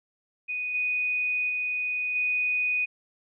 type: tone with level steps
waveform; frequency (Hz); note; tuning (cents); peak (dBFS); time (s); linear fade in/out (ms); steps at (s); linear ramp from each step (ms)
sine; 2484; D#7; -3; -28 / -24 / -26 / -23; 0.48-2.86; 20; 0.74 / 1.49 / 2.15; 10
effects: none

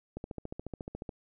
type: click train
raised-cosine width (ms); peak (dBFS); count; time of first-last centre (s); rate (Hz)
2; -25; 14; 0.17-1.092; 14.1
effects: none

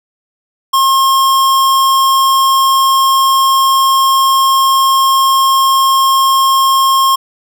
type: tone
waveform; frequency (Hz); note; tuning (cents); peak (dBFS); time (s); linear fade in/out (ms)
square; 1073; C6; +43; -8; 0.73-7.16; 10
effects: none

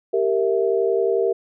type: chord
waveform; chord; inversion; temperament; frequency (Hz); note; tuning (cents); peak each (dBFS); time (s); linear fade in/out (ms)
sine; E diminished; first; equal with one note detuned; 392 / 463.2 / 659.3; G4 / Bb4 / E5; 0 / -11 / 0; -20 / -20 / -26; 0.13-1.33; 10
effects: none

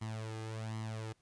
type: tone with flanger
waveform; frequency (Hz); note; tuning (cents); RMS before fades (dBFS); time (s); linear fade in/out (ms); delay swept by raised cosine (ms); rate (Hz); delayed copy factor
sawtooth; 110.4; A2; +6; -41; 0.01-1.13; 10; 0.97 to 2.47; 1.3; +0.7
effects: pink hiss -75 dBFS RMS until 1.21 s + resampled to 22050 Hz

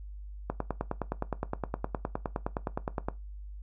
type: click train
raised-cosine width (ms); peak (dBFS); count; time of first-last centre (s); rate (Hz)
1; -16; 26; 0.5-3.085; 9.67
effects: noise-tail reverb RT60 0.2 s tail -17 dB re dry + added 50 Hz sine -40 dBFS peak until 3.62 s

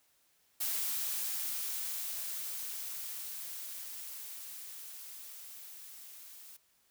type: noise with level ramp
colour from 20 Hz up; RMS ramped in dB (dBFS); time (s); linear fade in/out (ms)
blue; -34 to -52; 0.6-6.57; 10
effects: white hiss -71 dBFS RMS until 6.9 s

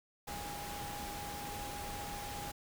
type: tone in noise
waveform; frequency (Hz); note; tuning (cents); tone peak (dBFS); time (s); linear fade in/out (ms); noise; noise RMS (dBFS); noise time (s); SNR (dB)
sine; 819; G#5; -24; -44; 0.27-2.52; 10; pink; -44; 0.27-2.52; -3
effects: none

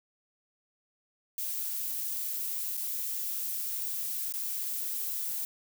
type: noise with dropouts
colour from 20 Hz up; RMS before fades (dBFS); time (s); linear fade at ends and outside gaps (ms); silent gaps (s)
violet; -34; 1.38-5.45; 1; 2.77-2.775 / 4.324-4.338
effects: none

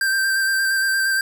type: tone with vibrato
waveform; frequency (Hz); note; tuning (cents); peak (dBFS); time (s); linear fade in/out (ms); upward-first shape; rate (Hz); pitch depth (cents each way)
square; 1571; G6; +3; -18; 0.01-1.21; 2; square; 8.6; 16
effects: none

